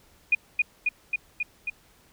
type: tone with echo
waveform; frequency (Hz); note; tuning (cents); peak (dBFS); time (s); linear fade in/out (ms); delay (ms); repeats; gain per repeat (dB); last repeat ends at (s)
sine; 2453; D#7; -25; -16; 0.32-0.35; 5; 270; 5; -2; 1.7
effects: pink hiss -59 dBFS RMS until 2.12 s